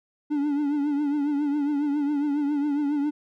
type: tone with vibrato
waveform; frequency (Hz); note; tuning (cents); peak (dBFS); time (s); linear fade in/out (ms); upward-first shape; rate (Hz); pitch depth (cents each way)
triangle; 290; D4; -22; -20; 0.3-3.11; 20; triangle; 7.3; 76
effects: none